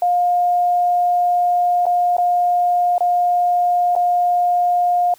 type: tone with dropouts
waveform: sine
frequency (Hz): 709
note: F5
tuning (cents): +26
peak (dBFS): -13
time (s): 0.02-5.14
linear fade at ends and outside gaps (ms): 2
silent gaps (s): 1.856-1.865 / 2.168-2.182 / 2.981-3.006 / 3.953-3.962
effects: white hiss -50 dBFS RMS until 5.18 s